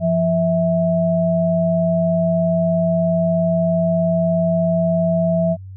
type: tone pair together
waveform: sine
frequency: 171.86 / 653 Hz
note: F3 / E5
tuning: -28 / -17 cents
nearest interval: octave + major seventh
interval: 2311 cents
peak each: -17 dBFS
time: 0-5.57 s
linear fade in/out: 50 ms
effects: added 95 Hz sine -32 dBFS peak until 5.76 s